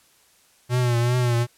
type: tone with vibrato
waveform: square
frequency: 121.6 Hz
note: B2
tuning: 26 cents flat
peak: -19 dBFS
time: 0.69-1.47 s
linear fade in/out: 50 ms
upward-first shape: triangle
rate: 2.6 Hz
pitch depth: 65 cents each way
effects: white hiss -58 dBFS RMS until 1.57 s + low-pass 12000 Hz 12 dB/octave